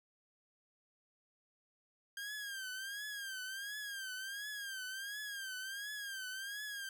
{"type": "tone with vibrato", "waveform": "sawtooth", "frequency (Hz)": 1600, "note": "G6", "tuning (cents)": 35, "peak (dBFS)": -38, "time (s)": [2.17, 6.89], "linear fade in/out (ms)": 2, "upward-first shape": "triangle", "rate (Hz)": 1.4, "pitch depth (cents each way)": 120, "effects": []}